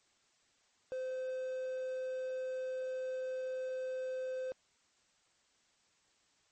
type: tone with quantisation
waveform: triangle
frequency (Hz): 516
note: C5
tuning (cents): -24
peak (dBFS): -34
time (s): 0.92-4.52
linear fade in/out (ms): 0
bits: 9
effects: white hiss -72 dBFS RMS until 6.51 s + MP3 32 kbps